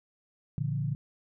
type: tone cluster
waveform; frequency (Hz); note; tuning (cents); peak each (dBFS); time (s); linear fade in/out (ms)
sine; 115.6 / 144.5 / 171; A#2 / D3 / F3; -14 / -28 / -36; -33 / -30 / -37; 0.58-0.95; 0
effects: none